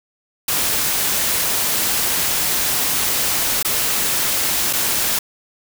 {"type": "noise with dropouts", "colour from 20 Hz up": "white", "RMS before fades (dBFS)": -19, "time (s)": [0.48, 5.19], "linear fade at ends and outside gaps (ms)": 5, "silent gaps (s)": [[3.628, 3.647], [4.729, 4.733]], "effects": []}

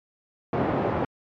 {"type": "band-pass noise", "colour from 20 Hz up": "white", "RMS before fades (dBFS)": -25, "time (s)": [0.53, 1.05], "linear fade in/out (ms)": 2, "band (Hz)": [100, 610], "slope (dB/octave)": 12, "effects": ["low-pass 3000 Hz 12 dB/octave", "MP3 96 kbps"]}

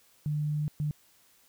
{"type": "tone bursts at uneven times", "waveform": "sine", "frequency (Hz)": 149.9, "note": "D3", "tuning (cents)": 36, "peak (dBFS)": -27, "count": 2, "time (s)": [[0.26, 0.68], [0.8, 0.91]], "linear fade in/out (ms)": 0, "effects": ["white hiss -63 dBFS RMS until 1.48 s"]}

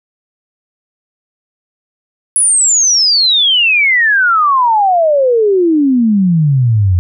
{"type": "exponential sweep", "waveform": "sine", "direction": "down", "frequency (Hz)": [10350, 86], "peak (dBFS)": -7, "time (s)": [2.36, 6.99], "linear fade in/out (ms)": 0, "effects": []}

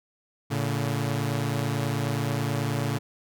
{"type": "tone pair together", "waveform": "sawtooth", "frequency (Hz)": [113, 142.28], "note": ["A2", "C#3"], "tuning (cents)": [47, 45], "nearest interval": "major third", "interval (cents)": 398, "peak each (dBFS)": -24, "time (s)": [0.5, 2.99], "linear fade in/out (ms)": 20, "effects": []}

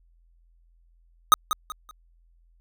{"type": "tone with echo", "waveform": "square", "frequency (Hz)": 1253, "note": "D#6", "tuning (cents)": 12, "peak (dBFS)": -12, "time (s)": [1.32, 1.34], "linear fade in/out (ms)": 0, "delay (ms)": 190, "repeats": 3, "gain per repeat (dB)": -10, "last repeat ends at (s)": 1.91, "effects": ["added 42 Hz sine -57 dBFS peak until 2.6 s"]}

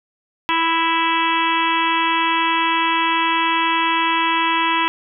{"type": "harmonic tone", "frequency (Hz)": 329.6, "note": "E4", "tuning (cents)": 0, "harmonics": [1, 3, 4, 5, 6, 7, 8, 9, 10], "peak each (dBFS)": [-26, -18, -27, -28, -26, -29, -24, -30, -27], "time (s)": [0.49, 4.88], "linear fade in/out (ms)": 0, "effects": []}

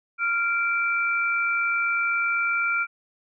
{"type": "tone pair together", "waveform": "sine", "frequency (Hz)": [1390.2, 2338], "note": ["F6", "D7"], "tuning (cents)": [-8, -8], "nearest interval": "major sixth", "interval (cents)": 900, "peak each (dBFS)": [-23, -25], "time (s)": [0.18, 2.87], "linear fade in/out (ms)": 50, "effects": []}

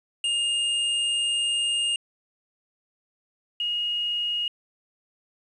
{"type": "tone pair in turn", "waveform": ["square", "sine"], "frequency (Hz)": [2830, 2871], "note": ["F7", "F7"], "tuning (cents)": [22, 47], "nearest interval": "unison", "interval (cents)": 25, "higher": "second", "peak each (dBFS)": [-23, -24], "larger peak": "first", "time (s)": [[0.24, 1.96], [3.6, 4.48]], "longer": "first", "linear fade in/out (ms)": 2, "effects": ["resampled to 22050 Hz", "9-bit"]}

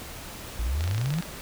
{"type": "exponential sweep", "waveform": "sine", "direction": "up", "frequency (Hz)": [51.91, 175.7], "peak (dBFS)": -24, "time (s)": [0.59, 1.21], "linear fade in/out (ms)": 5}
{"type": "clicks", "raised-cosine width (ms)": 0.2, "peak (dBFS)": -17, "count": 12, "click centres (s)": [0.808, 0.84, 0.877, 0.912, 0.947, 0.98, 1.014, 1.059, 1.105, 1.139, 1.186, 1.225]}
{"effects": ["pink hiss -40 dBFS RMS until 1.41 s"]}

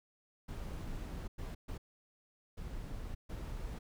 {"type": "noise bursts at uneven times", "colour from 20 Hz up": "brown", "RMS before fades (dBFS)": -42, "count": 5, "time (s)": [[0.48, 1.28], [1.38, 1.55], [1.68, 1.78], [2.57, 3.15], [3.29, 3.79]], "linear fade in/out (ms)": 10, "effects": []}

